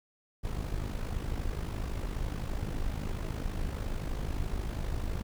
brown noise with amplitude modulation, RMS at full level -31 dBFS, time 0.43-5.23 s, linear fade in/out 20 ms, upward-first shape sine, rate 51.9 Hz, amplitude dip 65%, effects none

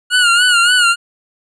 25% pulse tone with vibrato, 1436 Hz, F6, 48 cents sharp, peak -5 dBFS, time 0.1-0.96 s, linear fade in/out 50 ms, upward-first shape sine, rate 3.5 Hz, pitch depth 72 cents each way, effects resampled to 22050 Hz

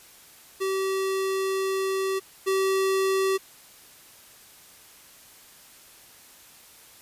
square tone pair in turn, 384.4 / 384.4 Hz, G4 / G4, -34 / -34 cents, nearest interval unison, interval 0 cents, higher neither, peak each -25 / -22 dBFS, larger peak second, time 0.6-2.2 / 2.46-3.38 s, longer first, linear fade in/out 20 ms, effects white hiss -51 dBFS RMS until 7.01 s + resampled to 32000 Hz

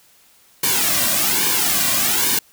white noise with flanger, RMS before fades -18 dBFS, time 0.63-2.39 s, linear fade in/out 5 ms, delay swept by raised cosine 1.5 to 2.34 ms, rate 1.2 Hz, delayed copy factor -0.8, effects white hiss -53 dBFS RMS until 2.52 s

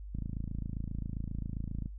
click train, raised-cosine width 5 ms, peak -25 dBFS, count 48, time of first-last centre 0.15-1.859 s, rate 27.5 Hz, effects noise-tail reverb RT60 0.1 s tail -20 dB re dry + added 50 Hz sine -41 dBFS peak until 1.98 s

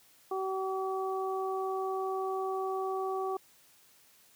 harmonic tone, 381 Hz, G4, 49 cents flat, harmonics 1 / 2 / 3, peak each -33 / -36 / -38 dBFS, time 0.31-3.37 s, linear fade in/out 5 ms, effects white hiss -62 dBFS RMS until 4.35 s + high-pass 60 Hz 12 dB/octave

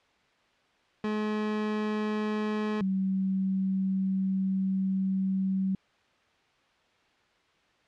30% pulse / sine tone pair in turn, 212.9 / 190.95 Hz, G#3 / G3, +43 / -45 cents, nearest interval major second, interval 188 cents, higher first, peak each -25 dBFS, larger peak neither, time 1.04-2.81 / 2.81-5.75 s, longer second, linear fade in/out 2 ms, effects white hiss -65 dBFS RMS until 7.87 s + low-pass 3000 Hz 12 dB/octave

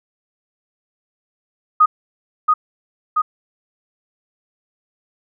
sine tone with echo, 1244.5 Hz, D#6, in tune, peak -7 dBFS, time 1.8-1.86 s, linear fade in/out 10 ms, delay 680 ms, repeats 2, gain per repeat -3 dB, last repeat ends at 3.22 s, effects none

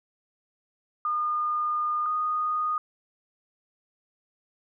sine tone pair in turn, 1217 / 1234.7 Hz, D#6 / D#6, -39 / -14 cents, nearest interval unison, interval 25 cents, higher second, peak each -24 dBFS, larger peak neither, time 1.05-2.06 / 2.06-2.78 s, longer first, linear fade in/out 2 ms, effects none

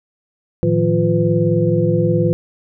sine tone cluster, 111.2 / 156.3 / 175.3 / 348.1 / 501 Hz, A2 / D#3 / F3 / F4 / B4, +19 / +8 / +7 / -6 / +25 cents, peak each -19 dBFS, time 0.63-2.33 s, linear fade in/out 0 ms, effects none

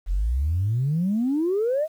sine exponential sweep, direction up, 41.2 to 652 Hz, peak -19 dBFS, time 0.06-1.88 s, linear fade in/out 50 ms, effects tanh soft clip ceiling -16 dBFS + 9-bit

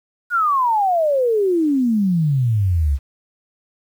sine exponential sweep, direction down, 1473 to 65.41 Hz, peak -14 dBFS, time 0.3-2.99 s, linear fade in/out 50 ms, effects 8-bit

